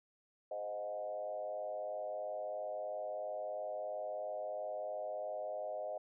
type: tone with frequency modulation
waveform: sine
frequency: 622.3 Hz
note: D#5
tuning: in tune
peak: -38 dBFS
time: 0.51-5.98 s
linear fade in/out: 5 ms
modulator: 103 Hz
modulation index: 0.99
effects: none